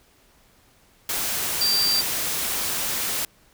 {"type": "tone in noise", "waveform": "sine", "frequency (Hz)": 4699, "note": "D8", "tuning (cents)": 0, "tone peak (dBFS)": -19, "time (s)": [1.61, 2.01], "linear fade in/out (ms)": 2, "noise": "white", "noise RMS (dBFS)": -26, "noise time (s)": [1.09, 3.25], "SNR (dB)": 4, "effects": ["pink hiss -58 dBFS RMS until 3.53 s"]}